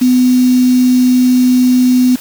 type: tone with quantisation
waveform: sine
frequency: 251.5 Hz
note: B3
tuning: 32 cents sharp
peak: -6 dBFS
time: 0.01-2.16 s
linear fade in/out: 10 ms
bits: 4
effects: white hiss -32 dBFS RMS until 2.2 s